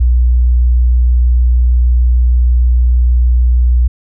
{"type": "tone with vibrato", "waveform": "sine", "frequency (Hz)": 60.8, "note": "B1", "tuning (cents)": -26, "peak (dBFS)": -6, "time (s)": [0, 3.88], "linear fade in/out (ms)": 10, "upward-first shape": "triangle", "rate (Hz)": 6.5, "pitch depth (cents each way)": 8, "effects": []}